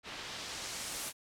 white noise with low-pass filter sweep, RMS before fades -42 dBFS, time 0.03-1.13 s, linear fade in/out 50 ms, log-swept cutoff 3100 to 12000 Hz, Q 0.94, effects none

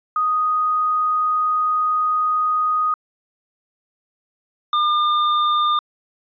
sine / square tone pair in turn, 1244.5 / 1204.9 Hz, D#6 / D6, 0 / +44 cents, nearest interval minor second, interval 56 cents, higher first, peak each -16 dBFS, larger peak neither, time 0.16-2.94 / 4.73-5.79 s, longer first, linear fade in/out 2 ms, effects resampled to 11025 Hz

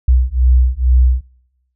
sine beating tone pair, 61.74 / 63.94 Hz, B1 / C2, 0 / -39 cents, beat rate 2.2 Hz, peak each -11 dBFS, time 0.08-1.21 s, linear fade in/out 5 ms, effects noise-tail reverb RT60 0.9 s tail -22 dB re dry + tanh soft clip ceiling -2 dBFS

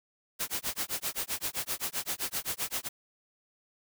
white noise with tremolo, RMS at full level -31 dBFS, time 0.39-2.89 s, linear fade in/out 20 ms, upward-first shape sine, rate 7.7 Hz, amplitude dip 100%, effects none

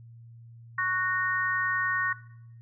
sine chord, F# major, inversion second, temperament just, 1110 / 1480 / 1850 Hz, C#6 / F#6 / A#6, +2 / 0 / -14 cents, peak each -30 / -31 / -28 dBFS, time 0.78-2.13 s, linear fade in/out 5 ms, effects noise-tail reverb RT60 0.7 s tail -17 dB re dry + added 116 Hz sine -46 dBFS peak until 2.61 s

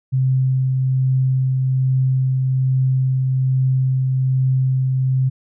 sine tone with tremolo, 130.81 Hz, C3, in tune, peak -13 dBFS, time 0.12-5.3 s, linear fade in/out 20 ms, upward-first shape triangle, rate 1.2 Hz, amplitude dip 25%, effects none

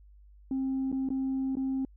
sine tone with dropouts, 265.8 Hz, C4, 27 cents sharp, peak -26 dBFS, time 0.51-1.85 s, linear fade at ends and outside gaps 2 ms, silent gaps 0.917-0.926 / 1.089-1.103 / 1.554-1.569 s, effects tanh soft clip ceiling -25 dBFS + added 50 Hz sine -52 dBFS peak until 1.96 s

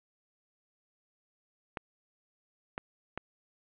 clicks, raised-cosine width 0.5 ms, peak -20 dBFS, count 3, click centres 1.772 / 2.779 / 3.176 s, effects resampled to 8000 Hz + 8-bit

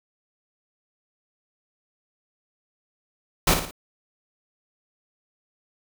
pink noise with echo, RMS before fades -18 dBFS, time 3.47-3.54 s, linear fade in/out 5 ms, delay 57 ms, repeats 3, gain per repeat -7 dB, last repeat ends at 3.711 s, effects none

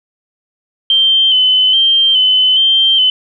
sine tone with vibrato, 3091 Hz, G7, 25 cents flat, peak -7 dBFS, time 0.9-3.1 s, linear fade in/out 2 ms, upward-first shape square, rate 1.2 Hz, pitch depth 33 cents each way, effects none

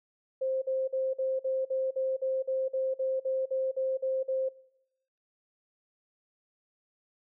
sine tone bursts, 526 Hz, C5, 9 cents sharp, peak -27 dBFS, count 16, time 0.41-4.49 s, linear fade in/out 10 ms, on 210 ms, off 48 ms, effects noise-tail reverb RT60 0.9 s tail -22 dB re dry

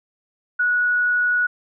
sine tone, 1464 Hz, F#6, 19 cents flat, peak -16 dBFS, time 0.59-1.47 s, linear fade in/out 10 ms, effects none

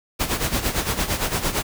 pink noise with tremolo, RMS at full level -21 dBFS, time 0.19-1.63 s, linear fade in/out 20 ms, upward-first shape sine, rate 8.8 Hz, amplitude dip 70%, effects none

